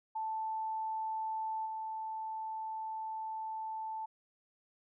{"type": "tone with level steps", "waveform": "sine", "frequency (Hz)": 880, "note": "A5", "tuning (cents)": 0, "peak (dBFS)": [-34, -37], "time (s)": [0.15, 4.06], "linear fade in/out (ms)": 10, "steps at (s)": 1.65, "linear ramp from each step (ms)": 20, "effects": []}